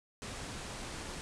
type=low-pass noise; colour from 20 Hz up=pink; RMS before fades=-43 dBFS; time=0.22-1.21 s; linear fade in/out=0 ms; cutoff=9800 Hz; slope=48 dB/octave; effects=none